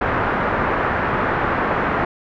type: low-pass noise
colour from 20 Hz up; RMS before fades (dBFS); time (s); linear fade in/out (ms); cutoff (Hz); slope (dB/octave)
white; -20; 0.01-2.05; 5; 1600; 24
effects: none